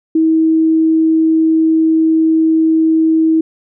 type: tone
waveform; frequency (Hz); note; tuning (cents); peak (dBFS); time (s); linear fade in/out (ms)
sine; 320.7; E4; -48; -8; 0.15-3.41; 5
effects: none